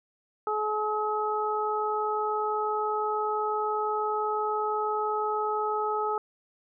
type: harmonic tone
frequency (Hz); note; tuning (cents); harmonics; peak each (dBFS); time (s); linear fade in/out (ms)
425.9; G#4; +44; 1 / 2 / 3; -30 / -30 / -30; 0.47-6.18; 2
effects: none